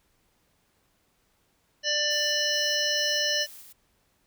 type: harmonic tone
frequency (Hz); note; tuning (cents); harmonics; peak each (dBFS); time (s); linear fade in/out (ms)
592; D5; +14; 1 / 3 / 5 / 7 / 9 / 10; -32 / -30 / -29 / -33 / -29 / -33; 1.83-3.47; 50
type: noise with tremolo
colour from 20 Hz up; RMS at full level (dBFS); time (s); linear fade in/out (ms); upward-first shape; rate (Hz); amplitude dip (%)
blue; -46; 2.1-3.73; 10; square; 2.3; 30
effects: pink hiss -69 dBFS RMS until 4.26 s